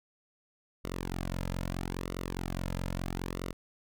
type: tone with flanger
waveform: sawtooth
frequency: 44.82 Hz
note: F1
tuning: 46 cents sharp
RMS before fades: -36 dBFS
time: 0.84-3.53 s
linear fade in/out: 10 ms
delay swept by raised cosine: 1.2 to 2.7 ms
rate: 0.77 Hz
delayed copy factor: -0.75
effects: none